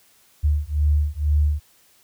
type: beating tone pair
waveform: sine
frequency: 73.3 / 75.4 Hz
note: D2 / D2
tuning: -3 / +46 cents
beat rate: 2.1 Hz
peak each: -20 dBFS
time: 0.43-1.6 s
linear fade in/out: 20 ms
effects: white hiss -57 dBFS RMS until 2.03 s